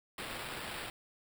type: noise with sample-and-hold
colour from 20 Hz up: white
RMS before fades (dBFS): -42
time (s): 0.18-0.9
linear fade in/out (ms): 2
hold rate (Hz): 6300
effects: none